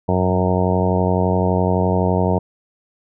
harmonic tone with a mistuned harmonic, 91.8 Hz, F#2, 13 cents flat, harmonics 1 / 2 / 3 / 4 / 5 / 6 / 7 / 8 / 9 / 10, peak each -20 / -20 / -27 / -25 / -23 / -27 / -24 / -28 / -30 / -26 dBFS, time 0.08-2.39 s, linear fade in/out 10 ms, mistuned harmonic 1, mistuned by +36 cents, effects none

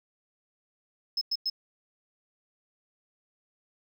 sine tone bursts, 5180 Hz, E8, 31 cents flat, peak -24 dBFS, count 3, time 1.17-1.499 s, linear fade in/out 5 ms, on 43 ms, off 100 ms, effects tanh soft clip ceiling -24 dBFS

